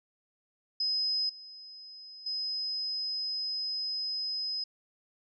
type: tone with level steps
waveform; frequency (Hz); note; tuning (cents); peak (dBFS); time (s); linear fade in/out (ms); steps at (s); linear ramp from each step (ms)
sine; 5060; D#8; +28; -27 / -45 / -31; 0.8-4.64; 5; 1.29 / 2.26; 5
effects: none